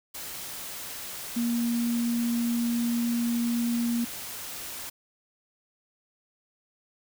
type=tone in noise; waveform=sine; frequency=235.8 Hz; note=A#3; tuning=20 cents sharp; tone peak=-24 dBFS; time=1.36-4.05 s; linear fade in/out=10 ms; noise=white; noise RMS=-38 dBFS; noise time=0.14-4.9 s; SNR=+11 dB; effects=none